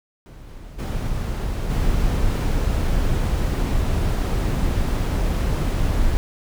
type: noise with level steps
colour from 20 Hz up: brown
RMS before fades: -39 / -37 / -24 / -20 dBFS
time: 0.26-6.17 s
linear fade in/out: 0 ms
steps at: 0.46 / 0.78 / 1.69 s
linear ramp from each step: 20 ms
effects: none